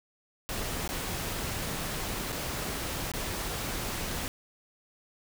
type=noise with dropouts; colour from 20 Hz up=pink; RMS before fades=-34 dBFS; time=0.49-4.28 s; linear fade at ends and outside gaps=0 ms; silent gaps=0.877-0.89 / 2.321-2.326 / 3.117-3.137 s; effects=none